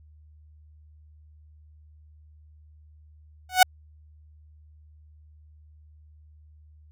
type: tone with exponential growth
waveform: sawtooth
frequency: 740 Hz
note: F#5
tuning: in tune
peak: -5 dBFS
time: 3.49-3.63 s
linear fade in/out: 5 ms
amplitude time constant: 29 ms
effects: added 76 Hz sine -50 dBFS peak until 6.91 s